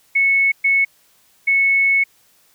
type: tone bursts at uneven times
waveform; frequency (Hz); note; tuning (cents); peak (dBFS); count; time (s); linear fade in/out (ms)
sine; 2203; C#7; -11; -12; 3; 0.15-0.52 / 0.64-0.85 / 1.47-2.04; 10
effects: white hiss -56 dBFS RMS until 2.54 s